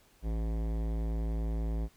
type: tone with hard clipping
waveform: sine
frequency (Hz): 55.1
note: A1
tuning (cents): +3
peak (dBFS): -32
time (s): 0.22-1.89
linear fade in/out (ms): 50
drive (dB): 18
effects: pink hiss -64 dBFS RMS until 1.96 s